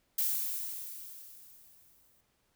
violet noise with exponential decay, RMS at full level -29 dBFS, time 0.18-2.21 s, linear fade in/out 5 ms, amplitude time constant 440 ms, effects pink hiss -74 dBFS RMS until 2.55 s

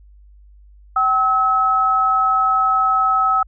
sine tone pair together, 766 / 1290.3 Hz, G5 / E6, -40 / -37 cents, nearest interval major sixth, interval 903 cents, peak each -20 / -14 dBFS, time 0.96-3.43 s, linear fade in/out 5 ms, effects added 50 Hz sine -43 dBFS peak until 3.47 s

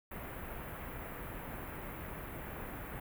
pink band-stop noise, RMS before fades -44 dBFS, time 0.11-3 s, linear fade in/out 5 ms, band 2300 to 13000 Hz, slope 24 dB/octave, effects none

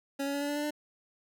25% pulse tone with pitch steps, 277.2 / 280.6 / 284 / 287.5 / 291 / 294.5 / 298.1 Hz, C#4 / C#4 / C#4 / D4 / D4 / D4 / D4, 0 / +21 / +42 / -37 / -16 / +5 / +26 cents, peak -27 dBFS, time 0.19-0.708 s, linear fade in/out 10 ms, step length 74 ms, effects none

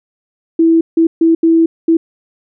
sine tone bursts at uneven times, 328.5 Hz, E4, 6 cents flat, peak -6 dBFS, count 5, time 0.59-0.81 / 0.97-1.07 / 1.21-1.35 / 1.43-1.66 / 1.88-1.97 s, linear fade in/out 5 ms, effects none

